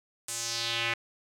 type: tone with band-pass filter sweep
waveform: square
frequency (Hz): 116.54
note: A#2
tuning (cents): 0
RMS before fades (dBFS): -32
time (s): 0.28-0.94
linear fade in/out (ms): 5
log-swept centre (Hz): 8700 to 2200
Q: 2.5
effects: none

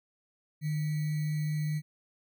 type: tone with sample-and-hold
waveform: sine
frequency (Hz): 152.4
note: D#3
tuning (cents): -36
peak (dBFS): -28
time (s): 0.61-1.82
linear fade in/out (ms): 50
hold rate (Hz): 2100
effects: none

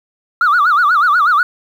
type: tone with vibrato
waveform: sine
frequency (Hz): 1300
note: E6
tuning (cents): -24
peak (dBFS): -7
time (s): 0.41-1.43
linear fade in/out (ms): 2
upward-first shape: sine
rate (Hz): 8.2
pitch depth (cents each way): 220
effects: tanh soft clip ceiling -6 dBFS + 7-bit

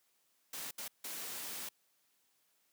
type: noise bursts at uneven times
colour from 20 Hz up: white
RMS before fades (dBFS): -43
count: 3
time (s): 0.53-0.71 / 0.78-0.88 / 1.04-1.69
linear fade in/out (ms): 5
effects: white hiss -75 dBFS RMS until 2.72 s + high-pass 150 Hz 12 dB/octave

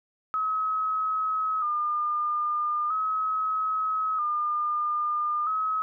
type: tone with vibrato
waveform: sine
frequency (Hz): 1243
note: D#6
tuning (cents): -2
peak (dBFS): -24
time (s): 0.34-5.82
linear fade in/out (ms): 0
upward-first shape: square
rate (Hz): 0.39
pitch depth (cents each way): 50
effects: none

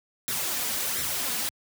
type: noise with flanger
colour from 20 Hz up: white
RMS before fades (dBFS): -29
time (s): 0.28-1.49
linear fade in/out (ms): 0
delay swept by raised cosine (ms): 0.52 to 4.12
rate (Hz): 1.4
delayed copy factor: +0.55
effects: high-pass 80 Hz 12 dB/octave

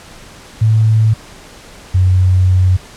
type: tone pair in turn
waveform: sine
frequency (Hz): 110 / 92.26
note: A2 / F#2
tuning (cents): 0 / -4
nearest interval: minor third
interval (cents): 304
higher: first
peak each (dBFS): -7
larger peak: neither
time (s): 0.61-1.14 / 1.94-2.77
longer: second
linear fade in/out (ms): 10
effects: pink hiss -37 dBFS RMS until 2.96 s + low-pass 9000 Hz 12 dB/octave

